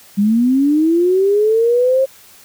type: linear sweep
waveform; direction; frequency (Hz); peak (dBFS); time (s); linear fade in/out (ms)
sine; up; 196 to 539; -10; 0.17-2.06; 20
effects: white hiss -44 dBFS RMS until 2.44 s